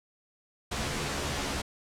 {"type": "noise with comb filter", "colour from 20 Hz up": "pink", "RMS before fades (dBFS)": -32, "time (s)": [0.71, 1.62], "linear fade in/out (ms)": 10, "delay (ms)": 14, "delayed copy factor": 0.9, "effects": ["low-pass 8000 Hz 12 dB/octave"]}